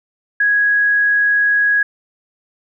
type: tone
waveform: sine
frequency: 1661.2 Hz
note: G#6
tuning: in tune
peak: -11 dBFS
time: 0.4-1.83 s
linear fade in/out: 5 ms
effects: none